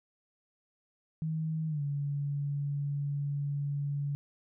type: tone with pitch glide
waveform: sine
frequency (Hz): 158.5 to 142.85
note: D#3 to D3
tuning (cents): +32 to -48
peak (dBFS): -30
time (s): 1.22-4.15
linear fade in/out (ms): 0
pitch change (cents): -180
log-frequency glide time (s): 1.68-1.82
effects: none